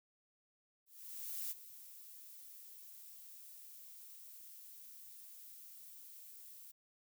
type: noise with ADSR envelope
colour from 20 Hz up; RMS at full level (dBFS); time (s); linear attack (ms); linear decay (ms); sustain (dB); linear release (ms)
violet; -41; 0.86-6.72; 650; 24; -14; 13
effects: none